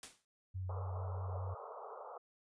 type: noise with exponential decay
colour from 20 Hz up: white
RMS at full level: -45 dBFS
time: 0.03-0.25 s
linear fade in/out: 1 ms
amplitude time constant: 47 ms
type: tone with vibrato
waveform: sine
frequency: 92.8 Hz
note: F#2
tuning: 6 cents sharp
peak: -38 dBFS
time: 0.54-1.55 s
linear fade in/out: 20 ms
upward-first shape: sine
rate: 4.7 Hz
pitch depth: 18 cents each way
type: band-pass noise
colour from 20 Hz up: pink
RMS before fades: -49 dBFS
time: 0.69-2.18 s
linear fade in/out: 5 ms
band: 420 to 1300 Hz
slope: 96 dB/octave
effects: resampled to 22050 Hz